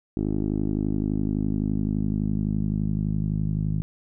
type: tone with low-pass filter sweep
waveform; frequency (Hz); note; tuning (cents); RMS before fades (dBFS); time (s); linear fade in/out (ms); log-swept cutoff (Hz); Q
10% pulse; 51.8; G#1; -4; -25; 0.17-3.82; 0; 340 to 160; 2.3
effects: none